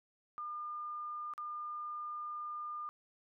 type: tone with dropouts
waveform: sine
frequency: 1207 Hz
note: D6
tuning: 47 cents sharp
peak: -39 dBFS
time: 0.38-2.89 s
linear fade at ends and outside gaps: 0 ms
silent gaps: 1.337-1.379 s
effects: none